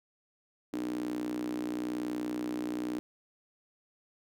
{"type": "tone with high-pass filter", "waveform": "sawtooth", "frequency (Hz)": 61, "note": "B1", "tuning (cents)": -21, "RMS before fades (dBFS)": -35, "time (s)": [0.73, 2.99], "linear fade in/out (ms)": 0, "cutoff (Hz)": 290, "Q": 9.4, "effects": []}